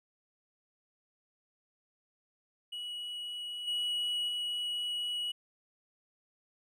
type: tone with level steps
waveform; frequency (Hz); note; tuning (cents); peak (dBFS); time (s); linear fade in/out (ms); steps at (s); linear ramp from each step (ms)
triangle; 2924; F#7; -21; -36 / -29 / -31; 2.72-5.32; 10; 3.67 / 4.28; 10
effects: none